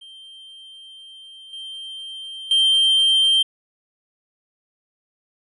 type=tone with level steps; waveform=triangle; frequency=3148 Hz; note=G7; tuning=7 cents sharp; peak=-38 / -30 / -12 dBFS; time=0.01-3.43 s; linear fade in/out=10 ms; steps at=1.53 / 2.51 s; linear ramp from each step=2 ms; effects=resampled to 24000 Hz